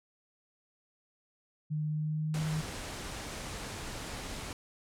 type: tone with pitch glide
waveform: sine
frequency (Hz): 152.5 to 155.79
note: D#3 to D#3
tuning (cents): -34 to +3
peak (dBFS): -30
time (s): 1.7-2.62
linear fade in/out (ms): 20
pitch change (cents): +37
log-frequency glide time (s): 1.88-2.38
type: low-pass noise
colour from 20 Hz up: pink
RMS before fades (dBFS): -41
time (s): 2.34-4.53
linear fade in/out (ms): 2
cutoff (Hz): 9900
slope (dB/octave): 24
effects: none